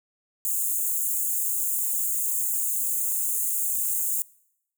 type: high-pass noise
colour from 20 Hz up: white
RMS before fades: -26 dBFS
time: 0.45-4.22 s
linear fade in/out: 0 ms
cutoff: 6700 Hz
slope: 96 dB/octave
effects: noise-tail reverb RT60 0.8 s tail -24 dB re dry